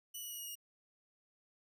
5% pulse tone with pitch steps, 2960 / 2934 / 2909 / 2884 / 2859 Hz, F#7 / F#7 / F#7 / F#7 / F7, 0 / -15 / -30 / -45 / +40 cents, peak -35 dBFS, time 0.14-0.555 s, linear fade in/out 10 ms, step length 83 ms, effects none

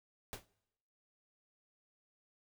pink noise with exponential decay, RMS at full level -40 dBFS, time 0.33-0.46 s, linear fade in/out 0 ms, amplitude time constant 28 ms, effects noise-tail reverb RT60 0.9 s tail -23 dB re dry

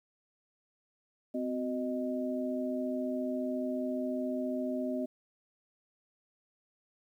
sine tone cluster, 256 / 370.4 / 619 Hz, C4 / F#4 / D#5, -38 / +2 / -9 cents, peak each -33 / -40 / -36 dBFS, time 1.34-5.06 s, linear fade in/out 10 ms, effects 11-bit

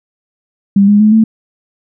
sine tone with pitch steps, 198.8 / 206 / 213.6 / 221.3 Hz, G3 / G#3 / G#3 / A3, +25 / -14 / +49 / +10 cents, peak -4 dBFS, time 0.76-1.24 s, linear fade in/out 5 ms, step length 120 ms, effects none

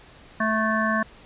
harmonic tone, 219.1 Hz, A3, 7 cents flat, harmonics 1 / 3 / 5 / 7 / 8, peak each -25 / -28 / -26 / -29 / -27 dBFS, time 0.4-1.03 s, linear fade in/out 5 ms, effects pink hiss -49 dBFS RMS until 1.25 s + resampled to 8000 Hz

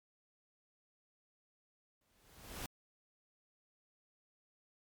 pink noise with exponential growth, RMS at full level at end -41 dBFS, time 2.01-2.66 s, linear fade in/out 2 ms, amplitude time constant 140 ms, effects MP3 96 kbps

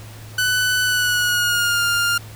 sawtooth tone with pitch glide, 1496 to 1403.9 Hz, F#6 to F6, +19 to +9 cents, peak -13 dBFS, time 0.38-2.18 s, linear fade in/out 5 ms, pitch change -110 cents, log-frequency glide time 0.84-1.83 s, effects added 108 Hz sine -36 dBFS peak until 2.35 s + pink hiss -42 dBFS RMS until 2.35 s

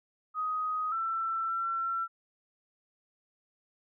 sine tone with pitch steps, 1254 / 1337 / 1351 Hz, D#6 / E6 / E6, +13 / +24 / +42 cents, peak -29 dBFS, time 0.34-2.08 s, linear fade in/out 50 ms, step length 580 ms, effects none

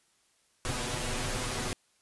pink noise with comb filter, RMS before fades -33 dBFS, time 0.65-1.73 s, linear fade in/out 0 ms, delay 8.1 ms, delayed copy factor +0.8, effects white hiss -69 dBFS RMS until 2.01 s + resampled to 24000 Hz

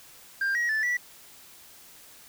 sine tone with pitch steps, 1592 / 1901 / 1751 / 1953 Hz, G6 / A#6 / A6 / B6, +26 / +33 / -9 / -20 cents, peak -21 dBFS, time 0.41-0.97 s, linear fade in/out 5 ms, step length 140 ms, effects tanh soft clip ceiling -23 dBFS + white hiss -51 dBFS RMS until 2.28 s

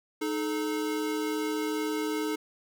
square tone pair together, 308.8 / 431.2 Hz, D#4 / A4, -13 / -35 cents, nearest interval tritone, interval 578 cents, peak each -31 / -33 dBFS, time 0.21-2.36 s, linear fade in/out 10 ms, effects none

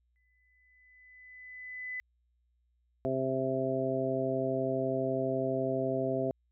sine tone with exponential growth, 2005 Hz, B6, 26 cents sharp, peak -34 dBFS, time 0.16-2 s, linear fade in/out 0 ms, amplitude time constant 400 ms
harmonic tone, 132 Hz, C3, 16 cents sharp, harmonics 1 / 2 / 3 / 4 / 5, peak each -38 / -35 / -34 / -36 / -33 dBFS, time 3.05-6.31 s, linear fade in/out 0 ms
effects added 60 Hz sine -70 dBFS peak until 6.51 s

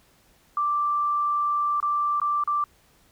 sine tone with dropouts, 1174.7 Hz, D6, in tune, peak -21 dBFS, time 0.57-2.64 s, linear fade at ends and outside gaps 2 ms, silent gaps 1.802-1.827 / 2.2-2.216 / 2.438-2.475 s, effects pink hiss -60 dBFS RMS until 3.11 s

